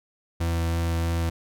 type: tone with vibrato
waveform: 40% pulse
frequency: 83.6 Hz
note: E2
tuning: 25 cents sharp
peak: -22 dBFS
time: 0.4-1.3 s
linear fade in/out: 10 ms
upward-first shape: sine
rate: 3.1 Hz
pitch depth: 8 cents each way
effects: none